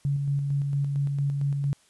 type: tone with tremolo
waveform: sine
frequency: 141 Hz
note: C#3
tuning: 30 cents sharp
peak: -22 dBFS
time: 0.05-1.73 s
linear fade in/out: 0 ms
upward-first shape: square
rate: 4.4 Hz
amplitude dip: 30%
effects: white hiss -61 dBFS RMS until 1.89 s + resampled to 24000 Hz